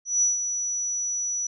sine tone with ADSR envelope, 5900 Hz, F#8, 6 cents flat, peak -17 dBFS, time 0.05-1.47 s, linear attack 170 ms, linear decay 150 ms, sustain -8 dB, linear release 5 ms, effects none

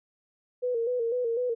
sine tone with vibrato, 478.4 Hz, A#4, 45 cents sharp, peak -25 dBFS, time 0.62-1.55 s, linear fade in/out 20 ms, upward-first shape square, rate 4 Hz, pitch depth 64 cents each way, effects none

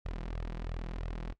sawtooth tone with flanger, 41.2 Hz, E1, in tune, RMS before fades -38 dBFS, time 0.05-1.33 s, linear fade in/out 10 ms, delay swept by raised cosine 1.5 to 6 ms, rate 3 Hz, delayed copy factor +0.65, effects noise-tail reverb RT60 0.1 s tail -18 dB re dry + low-pass 4000 Hz 12 dB/octave

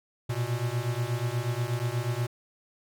square beating tone pair, 116.54 / 124.84 Hz, A#2 / B2, 0 / +19 cents, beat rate 8.3 Hz, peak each -31 dBFS, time 0.29-2.27 s, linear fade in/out 10 ms, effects none

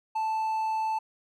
triangle tone, 879 Hz, A5, 2 cents flat, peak -24 dBFS, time 0.15-0.99 s, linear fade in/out 10 ms, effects none

